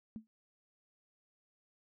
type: tone with exponential decay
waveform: sine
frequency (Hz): 220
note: A3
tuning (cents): 0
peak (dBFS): -37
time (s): 0.16-0.27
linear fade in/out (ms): 0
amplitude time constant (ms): 22
effects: none